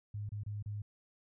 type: tone with dropouts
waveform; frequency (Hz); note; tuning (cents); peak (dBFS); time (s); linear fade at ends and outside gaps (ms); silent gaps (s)
sine; 103.83; G#2; 0; -37; 0.14-0.82; 5; 0.292-0.319 / 0.435-0.462 / 0.626-0.659
effects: none